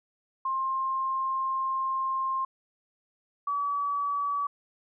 sine tone pair in turn, 1060 / 1142.9 Hz, C6 / D6, +22 / -47 cents, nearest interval minor second, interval 131 cents, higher second, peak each -26 dBFS, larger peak neither, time 0.45-2.45 / 3.47-4.47 s, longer first, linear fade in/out 5 ms, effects none

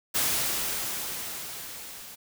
white noise with level ramp, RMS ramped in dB -25 to -44 dBFS, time 0.14-2.16 s, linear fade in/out 20 ms, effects none

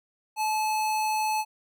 square tone, 863 Hz, A5, 34 cents flat, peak -25 dBFS, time 0.36-1.45 s, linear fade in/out 50 ms, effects none

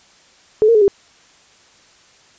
sine tone with pitch steps, 430 / 462.3 / 424.6 / 398.7 Hz, A4 / A#4 / G#4 / G4, -40 / -14 / +38 / +29 cents, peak -8 dBFS, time 0.62-0.88 s, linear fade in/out 0 ms, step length 65 ms, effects white hiss -50 dBFS RMS until 2.38 s + resampled to 16000 Hz

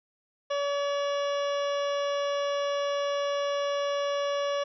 harmonic tone, 569 Hz, C#5, 45 cents sharp, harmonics 1 / 2 / 3 / 4 / 5 / 6 / 7 / 9 / 10, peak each -27 / -34 / -41 / -47 / -41 / -42 / -52 / -51 / -48 dBFS, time 0.5-4.64 s, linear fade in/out 10 ms, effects none

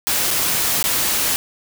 white noise with dropouts, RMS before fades -19 dBFS, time 0.07-1.36 s, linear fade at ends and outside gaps 0 ms, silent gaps 0.306-0.311 / 0.827-0.84 s, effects none

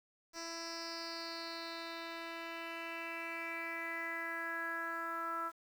10% pulse tone with low-pass filter sweep, 332.4 Hz, E4, 15 cents sharp, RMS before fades -42 dBFS, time 0.33-5.52 s, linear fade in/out 50 ms, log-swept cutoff 6000 to 1300 Hz, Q 5.6, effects 10-bit

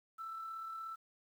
sine tone with amplitude modulation, 1327 Hz, E6, 11 cents sharp, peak -39 dBFS, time 0.18-0.96 s, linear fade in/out 20 ms, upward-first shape sine, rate 36.8 Hz, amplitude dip 35%, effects tanh soft clip ceiling -37 dBFS + 11-bit

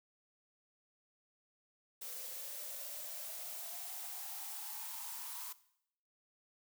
blue noise with high-pass filter sweep, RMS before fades -45 dBFS, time 2.01-5.53 s, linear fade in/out 10 ms, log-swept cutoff 490 to 990 Hz, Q 9.1, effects noise-tail reverb RT60 0.7 s tail -17 dB re dry

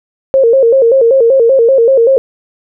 sine tone with vibrato, 497.7 Hz, B4, 13 cents sharp, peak -4 dBFS, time 0.34-2.18 s, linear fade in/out 0 ms, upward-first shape square, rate 5.2 Hz, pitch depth 130 cents each way, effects none

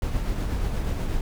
brown noise with tremolo, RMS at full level -24 dBFS, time 0.02-1.21 s, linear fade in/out 2 ms, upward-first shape triangle, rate 8.3 Hz, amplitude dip 40%, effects none

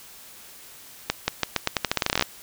accelerating click train, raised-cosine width 0.2 ms, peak -3 dBFS, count 18, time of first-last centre 1.1-2.224 s, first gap 180 ms, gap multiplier 0.85, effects white hiss -46 dBFS RMS until 2.42 s

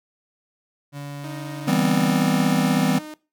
35% pulse tone, 143.1 Hz, D3, 45 cents flat, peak -29 dBFS, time 0.92-2.15 s, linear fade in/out 50 ms
sawtooth tone with pitch glide, 311.1 to 306.5 Hz, D#4 to D#4, 0 to -26 cents, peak -31 dBFS, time 1.24-3.14 s, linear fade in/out 0 ms, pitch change -26 cents, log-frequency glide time 2.39-2.65 s
square chord, C major seventh, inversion first, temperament just, 163.52 / 196.22 / 245.3 / 261.6 Hz, E3 / G3 / B3 / C4, -14 / +2 / -12 / 0 cents, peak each -24 dBFS, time 1.67-2.99 s, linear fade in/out 10 ms
effects noise-tail reverb RT60 0.3 s tail -20 dB re dry

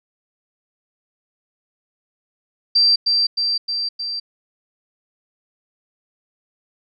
sine tone with echo, 4699 Hz, D8, in tune, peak -11 dBFS, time 2.75-2.96 s, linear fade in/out 10 ms, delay 310 ms, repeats 4, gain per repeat -3 dB, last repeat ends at 4.2 s, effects none

